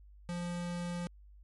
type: tone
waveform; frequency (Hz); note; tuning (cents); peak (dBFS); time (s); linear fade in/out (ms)
square; 174.61; F3; 0; -36; 0.29-1.07; 0
effects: added 50 Hz sine -53 dBFS peak until 1.43 s + MP3 48 kbps